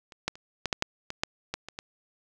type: clicks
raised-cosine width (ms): 0.2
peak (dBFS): -29 / -10 / -29 / -11 / -8 / -7 / -17 / -8 / -14 / -22 / -19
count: 11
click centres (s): 0.122 / 0.28 / 0.355 / 0.657 / 0.728 / 0.824 / 1.104 / 1.235 / 1.54 / 1.686 / 1.789
effects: none